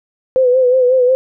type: tone with vibrato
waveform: sine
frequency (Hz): 507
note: B4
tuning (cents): +45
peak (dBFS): -8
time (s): 0.36-1.15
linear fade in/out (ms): 0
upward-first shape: sine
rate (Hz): 5.5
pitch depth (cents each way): 55
effects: none